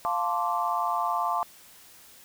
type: chord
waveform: sine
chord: D minor seventh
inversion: first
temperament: equal with one note detuned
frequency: 698.5 / 880 / 1046.5 / 1164.5 Hz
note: F5 / A5 / C6 / D6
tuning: 0 / 0 / 0 / -15 cents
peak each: -30 dBFS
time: 0.05-1.43 s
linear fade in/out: 0 ms
effects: white hiss -52 dBFS RMS until 2.24 s